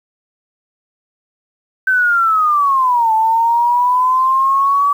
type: linear two-way sweep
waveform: sine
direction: down then up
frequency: 1544 to 875 to 1147 Hz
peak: -10 dBFS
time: 1.87-4.93 s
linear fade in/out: 5 ms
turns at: 3.13 s
effects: 7-bit